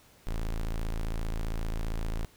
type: tone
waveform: 45% pulse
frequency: 27.55 Hz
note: A0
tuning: 3 cents sharp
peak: -29 dBFS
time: 0.27-2.25 s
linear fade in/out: 0 ms
effects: pink hiss -59 dBFS RMS until 2.36 s